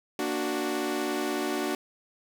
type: chord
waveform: sawtooth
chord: Bb augmented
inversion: none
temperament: equal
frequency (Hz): 233.1 / 293.7 / 370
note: Bb3 / D4 / F#4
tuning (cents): 0 / 0 / 0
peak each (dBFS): -32 / -27 / -27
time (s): 0.19-1.75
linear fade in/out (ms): 2
effects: none